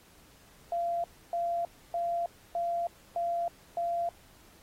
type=tone bursts; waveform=sine; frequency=687 Hz; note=F5; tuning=29 cents flat; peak=-28 dBFS; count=6; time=0.72-4.09 s; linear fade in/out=2 ms; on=320 ms; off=290 ms; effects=pink hiss -59 dBFS RMS until 4.62 s + AAC 48 kbps